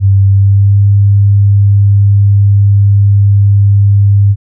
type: tone with pitch glide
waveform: sine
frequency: 98 to 100.58 Hz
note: G2 to G2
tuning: 0 to +45 cents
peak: -3 dBFS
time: 0-4.36 s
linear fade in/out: 50 ms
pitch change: +45 cents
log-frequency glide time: 0.28-0.8 s
effects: none